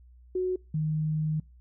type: tone pair in turn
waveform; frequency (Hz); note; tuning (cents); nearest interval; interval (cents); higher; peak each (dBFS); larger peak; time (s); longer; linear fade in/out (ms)
sine; 368.3 / 154.85; F#4 / D#3; -8 / -8; octave + minor third; 1500; first; -25; neither; 0.35-0.56 / 0.74-1.4; second; 5
effects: noise-tail reverb RT60 0.3 s tail -26 dB re dry + added 61 Hz sine -51 dBFS peak until 1.6 s